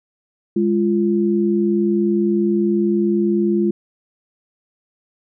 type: tone pair together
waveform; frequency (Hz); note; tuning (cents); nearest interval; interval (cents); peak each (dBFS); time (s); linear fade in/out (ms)
sine; 205.4 / 345.1; G#3 / F4; -19 / -21; major sixth; 898; -17; 0.56-3.71; 5
effects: none